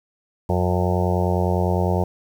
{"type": "harmonic tone", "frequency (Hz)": 89.9, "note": "F#2", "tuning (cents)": -49, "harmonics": [1, 2, 4, 5, 6, 7, 8, 9, 10], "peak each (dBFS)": [-21, -24, -27, -28, -29, -29, -30, -31, -31], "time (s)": [0.49, 2.04], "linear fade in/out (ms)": 5, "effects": ["8-bit"]}